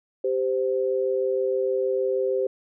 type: tone pair together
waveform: sine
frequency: 391.6 / 518 Hz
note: G4 / C5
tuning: -2 / -17 cents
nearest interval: perfect fourth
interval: 485 cents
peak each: -24 dBFS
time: 0.24-2.47 s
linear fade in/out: 5 ms
effects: none